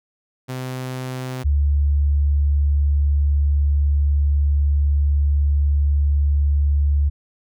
sawtooth / sine tone pair in turn, 128.5 / 71.94 Hz, C3 / D2, -31 / -35 cents, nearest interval minor seventh, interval 1004 cents, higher first, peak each -22 / -14 dBFS, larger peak second, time 0.48-1.44 / 1.44-7.1 s, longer second, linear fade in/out 20 ms, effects none

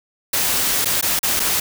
white noise with dropouts, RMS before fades -19 dBFS, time 0.33-1.6 s, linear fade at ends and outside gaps 5 ms, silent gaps 0.847-0.855 / 1.012-1.025 / 1.192-1.23 / 1.396-1.4 s, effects none

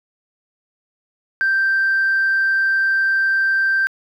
sine tone, 1568 Hz, G6, in tune, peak -13 dBFS, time 1.41-3.87 s, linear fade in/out 0 ms, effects tanh soft clip ceiling -11 dBFS + 9-bit

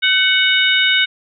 harmonic tone with a mistuned harmonic, 740 Hz, F#5, in tune, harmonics 2 / 3 / 4 / 5, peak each -17 / -17 / -17 / -17 dBFS, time 0.02-1.06 s, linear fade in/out 20 ms, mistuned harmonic 2, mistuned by +38 cents, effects none

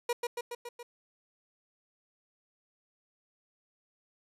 30% pulse tone with echo, 480 Hz, B4, 49 cents flat, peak -25 dBFS, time 0.09-0.13 s, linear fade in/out 5 ms, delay 140 ms, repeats 5, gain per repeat -3 dB, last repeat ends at 0.83 s, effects resampled to 32000 Hz

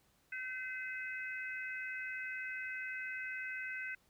harmonic tone, 512 Hz, C5, 38 cents flat, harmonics 3 / 4 / 5, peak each -42 / -44 / -46 dBFS, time 0.32-3.95 s, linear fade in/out 5 ms, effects pink hiss -72 dBFS RMS until 4.09 s

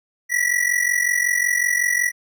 square ring-modulated tone, 1944 Hz, B6, 28 cents flat, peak -15 dBFS, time 0.29-2.12 s, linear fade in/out 50 ms, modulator 22.7 Hz, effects none

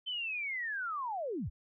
sine linear sweep, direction down, 3100 to 43.88 Hz, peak -34 dBFS, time 0.06-1.5 s, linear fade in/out 20 ms, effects none

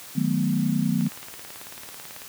sine chord, B dominant seventh, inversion first, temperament equal with one note detuned, 155.56 / 185 / 216.2 / 246.9 Hz, D#3 / F#3 / A3 / B3, 0 / 0 / -30 / 0 cents, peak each -26 dBFS, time 0.15-1.09 s, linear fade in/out 20 ms
click train, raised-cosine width 0.3 ms, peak -24 dBFS, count 23, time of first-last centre 1.01-2.219 s, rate 18.2 Hz
effects white hiss -42 dBFS RMS until 2.28 s + high-pass 60 Hz 12 dB/octave

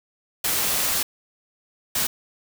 white noise bursts at uneven times, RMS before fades -23 dBFS, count 2, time 0.44-1.03 / 1.95-2.07 s, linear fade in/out 5 ms, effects none

